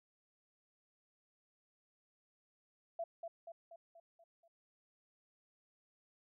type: tone with echo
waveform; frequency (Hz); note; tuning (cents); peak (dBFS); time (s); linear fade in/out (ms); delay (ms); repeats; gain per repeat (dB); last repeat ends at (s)
sine; 671; E5; +31; -37; 2.99-3.04; 5; 240; 6; -5; 4.48
effects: none